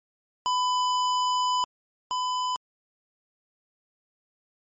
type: tone pair in turn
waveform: square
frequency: 1000 / 1003.5 Hz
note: B5 / B5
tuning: +21 / +27 cents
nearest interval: unison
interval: 6 cents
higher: second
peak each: -23 / -26 dBFS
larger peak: first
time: 0.46-1.64 / 2.11-2.56 s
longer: first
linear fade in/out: 0 ms
effects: MP3 32 kbps